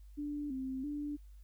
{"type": "tone with vibrato", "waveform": "sine", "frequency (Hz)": 277.2, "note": "C#4", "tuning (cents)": 0, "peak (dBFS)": -36, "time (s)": [0.17, 1.17], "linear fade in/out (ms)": 20, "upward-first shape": "square", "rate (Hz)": 1.5, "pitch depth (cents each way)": 94, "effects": ["added 50 Hz sine -51 dBFS peak until 1.43 s", "white hiss -75 dBFS RMS until 1.43 s"]}